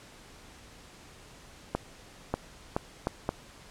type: accelerating click train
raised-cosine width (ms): 1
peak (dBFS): -13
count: 5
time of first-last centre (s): 1.75-3.291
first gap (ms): 590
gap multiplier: 0.72
effects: pink hiss -52 dBFS RMS until 3.7 s + low-pass 9000 Hz 12 dB/octave